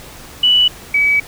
sine tone pair in turn, 2960 / 2282 Hz, F#7 / C#7, 0 / +50 cents, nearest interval perfect fourth, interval 450 cents, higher first, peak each -8 / -10 dBFS, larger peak first, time 0.43-0.68 / 0.94-1.2 s, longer second, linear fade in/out 5 ms, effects pink hiss -36 dBFS RMS until 1.27 s

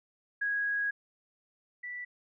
sine tone pair in turn, 1653 / 1965.8 Hz, G#6 / B6, -9 / -9 cents, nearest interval minor third, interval 300 cents, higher second, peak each -28 / -37 dBFS, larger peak first, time 0.41-0.91 / 1.83-2.05 s, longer first, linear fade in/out 10 ms, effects none

